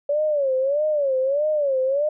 sine tone with vibrato, 565 Hz, C#5, 33 cents sharp, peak -18 dBFS, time 0.09-2.09 s, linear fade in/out 5 ms, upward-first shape sine, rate 1.6 Hz, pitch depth 150 cents each way, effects none

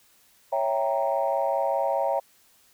sine chord, C# diminished seventh, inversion none, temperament equal, 554.4 / 659.3 / 784 / 932.3 Hz, C#5 / E5 / G5 / Bb5, 0 / 0 / 0 / 0 cents, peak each -26 / -27 / -28 / -29 dBFS, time 0.52-2.2 s, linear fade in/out 10 ms, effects tanh soft clip ceiling -13 dBFS + white hiss -60 dBFS RMS until 2.73 s

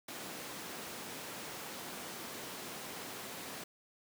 pink high-pass noise, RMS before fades -45 dBFS, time 0.08-3.64 s, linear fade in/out 5 ms, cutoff 210 Hz, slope 12 dB/octave, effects none

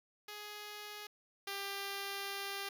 5% pulse tone pair in turn, 417.4 / 396.6 Hz, G#4 / G4, +9 / +20 cents, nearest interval minor second, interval 89 cents, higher first, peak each -34 / -28 dBFS, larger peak second, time 0.28-1.07 / 1.47-2.69 s, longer second, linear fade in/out 5 ms, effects none

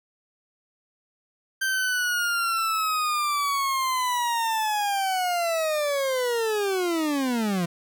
40% pulse linear sweep, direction down, 1568 to 166.6 Hz, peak -22 dBFS, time 1.61-7.66 s, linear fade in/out 10 ms, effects none

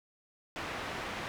white low-pass noise, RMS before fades -39 dBFS, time 0.56-1.28 s, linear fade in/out 0 ms, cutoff 2000 Hz, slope 12 dB/octave, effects none

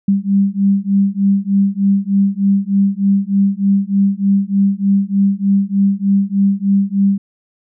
sine beating tone pair, 196 / 199.3 Hz, G3 / G3, 0 / +29 cents, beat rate 3.3 Hz, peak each -14 dBFS, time 0.08-7.18 s, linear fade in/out 5 ms, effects none

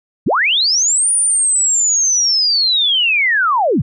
sine linear two-way sweep, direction up then down, 82.9 to 9590 to 82.9 Hz, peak -11 dBFS, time 0.26-3.82 s, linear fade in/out 10 ms, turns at 1.12 s, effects none

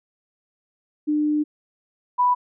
sine tone pair in turn, 300 / 987.7 Hz, D4 / B5, +37 / 0 cents, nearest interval octave + major sixth, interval 2063 cents, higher second, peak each -18 / -15 dBFS, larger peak second, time 1.07-1.44 / 2.18-2.35 s, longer first, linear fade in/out 20 ms, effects none

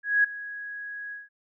sine tone with ADSR envelope, 1661.2 Hz, G#6, in tune, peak -16 dBFS, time 0.03-1.29 s, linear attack 210 ms, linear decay 8 ms, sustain -18 dB, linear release 170 ms, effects none

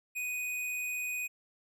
square tone, 2489 Hz, D#7, in tune, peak -34 dBFS, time 0.15-1.28 s, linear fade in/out 20 ms, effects none

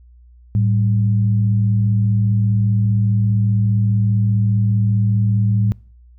sine tone pair together, 108.6 / 193.5 Hz, A2 / G3, -22 / -22 cents, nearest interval minor seventh, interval 1000 cents, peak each -13 / -22 dBFS, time 0.55-5.72 s, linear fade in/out 0 ms, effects noise-tail reverb RT60 0.5 s tail -25 dB re dry + added 60 Hz sine -43 dBFS peak until 6.18 s

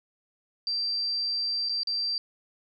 sine tone with dropouts, 4699 Hz, D8, in tune, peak -26 dBFS, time 0.67-2.18 s, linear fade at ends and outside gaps 1 ms, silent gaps 1.688-1.694 / 1.833-1.872 s, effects none

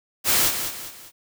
white noise with echo, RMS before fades -19 dBFS, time 0.24-0.52 s, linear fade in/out 50 ms, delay 200 ms, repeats 3, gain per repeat -8 dB, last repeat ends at 1.12 s, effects none

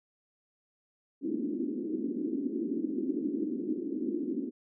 pink band-pass noise, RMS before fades -33 dBFS, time 1.21-4.51 s, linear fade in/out 50 ms, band 240 to 350 Hz, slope 48 dB/octave, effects none

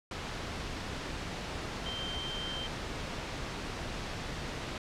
sine tone in noise, 3136 Hz, G7, in tune, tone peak -37 dBFS, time 1.86-2.67 s, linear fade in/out 2 ms, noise pink, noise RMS -38 dBFS, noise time 0.11-4.78 s, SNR -2 dB, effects low-pass 5000 Hz 12 dB/octave

